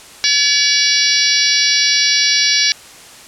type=harmonic tone; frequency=570 Hz; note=C#5; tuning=48 cents sharp; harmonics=3 / 4 / 5 / 6 / 7 / 8 / 9 / 10; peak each=-22 / -19 / -23 / -21 / -18 / -18 / -18 / -18 dBFS; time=0.24-2.72 s; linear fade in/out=0 ms; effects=white hiss -38 dBFS RMS until 3.27 s + low-pass 9000 Hz 12 dB/octave